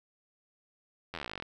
slowing click train, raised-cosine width 0.3 ms, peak -22 dBFS, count 18, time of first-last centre 1.14-1.424 s, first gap 11 ms, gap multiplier 1.05, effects none

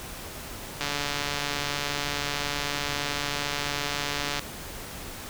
click train, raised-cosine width 0.2 ms, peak -11 dBFS, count 517, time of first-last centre 0.81-4.393 s, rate 144 Hz, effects pink hiss -39 dBFS RMS until 5.29 s

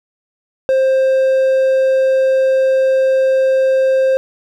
triangle tone, 528 Hz, C5, 16 cents sharp, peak -8 dBFS, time 0.69-4.17 s, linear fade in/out 0 ms, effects none

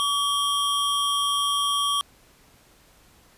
square tone pair together, 1140 / 3221 Hz, C#6 / G7, +48 / +46 cents, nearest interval octave + tritone, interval 1798 cents, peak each -25 dBFS, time 0-2.01 s, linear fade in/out 0 ms, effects pink hiss -56 dBFS RMS until 3.37 s + resampled to 32000 Hz

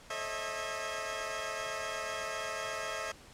15% pulse tone cluster, 437.3 / 540 / 618 / 652 / 1628 Hz, A4 / C#5 / D#5 / E5 / G#6, -11 / -45 / -12 / -19 / -35 cents, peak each -39 / -36 / -35 / -33 / -40 dBFS, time 0.1-3.12 s, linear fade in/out 5 ms, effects pink hiss -55 dBFS RMS until 3.33 s + low-pass 9000 Hz 12 dB/octave

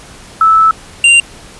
sine / square tone pair in turn, 1311 / 2778 Hz, E6 / F7, -10 / -10 cents, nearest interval octave + minor second, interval 1300 cents, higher second, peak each -4 dBFS, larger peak neither, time 0.41-0.71 / 1.04-1.2 s, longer first, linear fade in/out 2 ms, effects pink hiss -35 dBFS RMS until 1.59 s + resampled to 24000 Hz

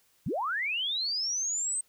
sine linear sweep, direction up, 97.1 to 8372 Hz, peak -28 dBFS, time 0.26-1.81 s, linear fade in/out 5 ms, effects white hiss -67 dBFS RMS until 1.88 s

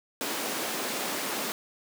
pink high-pass noise, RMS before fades -32 dBFS, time 0.21-1.52 s, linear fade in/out 0 ms, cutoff 230 Hz, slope 24 dB/octave, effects none

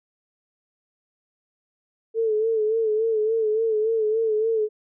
sine tone with vibrato, 440 Hz, A4, in tune, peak -19 dBFS, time 2.14-4.69 s, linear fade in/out 50 ms, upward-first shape sine, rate 3.5 Hz, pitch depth 59 cents each way, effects none

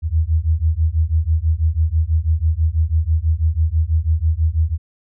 sine beating tone pair, 77.1 / 83.2 Hz, D#2 / E2, -15 / +17 cents, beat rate 6.1 Hz, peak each -17 dBFS, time 0.02-4.78 s, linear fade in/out 50 ms, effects none

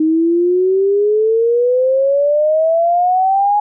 sine exponential sweep, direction up, 311.1 to 836 Hz, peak -10 dBFS, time 0-3.6 s, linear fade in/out 5 ms, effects none

